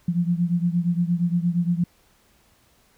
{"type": "beating tone pair", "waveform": "sine", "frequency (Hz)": [171, 179.6], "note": ["F3", "F3"], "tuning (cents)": [-36, 49], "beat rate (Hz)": 8.6, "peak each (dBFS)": [-21, -24], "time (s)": [0.08, 1.84], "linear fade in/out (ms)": 5, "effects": ["pink hiss -60 dBFS RMS until 2.97 s"]}